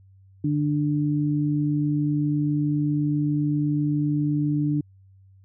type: tone pair together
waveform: sine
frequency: 147.7 / 295.4 Hz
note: D3 / D4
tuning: +10 / +10 cents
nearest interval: octave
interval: 1200 cents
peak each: -23 dBFS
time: 0.44-4.81 s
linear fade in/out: 5 ms
effects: added 96 Hz sine -50 dBFS peak until 5.44 s

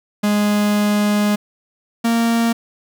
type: tone pair in turn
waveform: 45% pulse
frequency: 207.7 / 231.3 Hz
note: G#3 / A#3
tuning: 0 / -13 cents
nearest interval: major second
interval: 187 cents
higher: second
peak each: -14 dBFS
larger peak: neither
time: 0.23-1.36 / 2.04-2.53 s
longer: first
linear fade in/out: 10 ms
effects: none

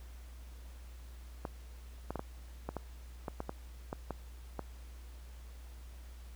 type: clicks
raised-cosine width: 1 ms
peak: -23 dBFS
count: 12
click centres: 1.452 / 2.106 / 2.157 / 2.194 / 2.69 / 2.767 / 3.282 / 3.404 / 3.494 / 3.929 / 4.107 / 4.593 s
effects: added 60 Hz sine -47 dBFS peak until 6.35 s + pink hiss -61 dBFS RMS until 6.35 s

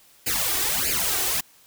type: noise with flanger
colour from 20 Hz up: white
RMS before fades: -24 dBFS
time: 0.26-1.41 s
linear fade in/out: 10 ms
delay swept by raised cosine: 0.42 to 2.72 ms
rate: 1.6 Hz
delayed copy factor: +1
effects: white hiss -55 dBFS RMS until 1.66 s

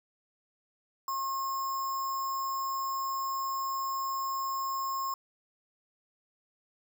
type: tone with sample-and-hold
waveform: sine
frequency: 1077 Hz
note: C6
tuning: 50 cents sharp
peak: -30 dBFS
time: 1.08-5.14 s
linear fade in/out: 2 ms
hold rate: 6300 Hz
effects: none

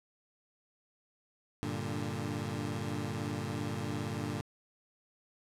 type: chord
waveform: 20% pulse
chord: G minor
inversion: none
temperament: equal with one note detuned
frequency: 98.91 / 116.54 / 146.83 Hz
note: G2 / Bb2 / D3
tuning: +16 / 0 / 0 cents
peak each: -34 dBFS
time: 1.63-4.41 s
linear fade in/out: 0 ms
effects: low-pass 11000 Hz 12 dB/octave

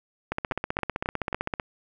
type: two click trains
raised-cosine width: 0.5 ms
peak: -12 / -13 dBFS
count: 20 / 5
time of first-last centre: 0.32-1.538 / 0.52-1.598 s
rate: 15.6 / 3.71 Hz
effects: none

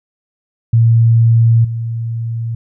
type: tone with level steps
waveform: sine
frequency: 115 Hz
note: A#2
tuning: 23 cents flat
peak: -6 / -17 dBFS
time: 0.73-2.55 s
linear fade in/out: 5 ms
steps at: 1.64 s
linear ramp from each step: 10 ms
effects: none

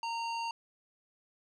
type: tone with low-pass filter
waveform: square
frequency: 923 Hz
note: A#5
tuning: 17 cents flat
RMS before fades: -36 dBFS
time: 0.03-0.51 s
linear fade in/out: 2 ms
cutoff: 4800 Hz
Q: 1.4
effects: none

